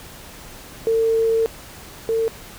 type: tone pair in turn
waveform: sine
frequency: 451.2 / 451.2 Hz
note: A4 / A4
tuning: +44 / +44 cents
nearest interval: unison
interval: 0 cents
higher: neither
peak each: -15 / -17 dBFS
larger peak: first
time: 0.87-1.46 / 2.09-2.28 s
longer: first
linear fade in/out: 0 ms
effects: pink hiss -40 dBFS RMS until 2.58 s